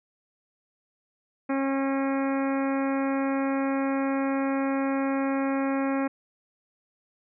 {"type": "harmonic tone", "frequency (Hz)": 271.9, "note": "C#4", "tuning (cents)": -33, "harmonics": [1, 2, 3, 4, 5, 6, 7, 8, 9], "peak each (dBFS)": [-25, -31, -35, -37, -39, -41, -42, -43, -44], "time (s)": [1.49, 6.08], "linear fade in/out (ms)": 10, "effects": []}